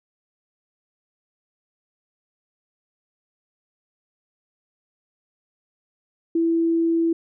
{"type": "tone", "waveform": "sine", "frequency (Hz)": 331.6, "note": "E4", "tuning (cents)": 10, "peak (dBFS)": -17, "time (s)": [6.35, 7.13], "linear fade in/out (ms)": 5, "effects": []}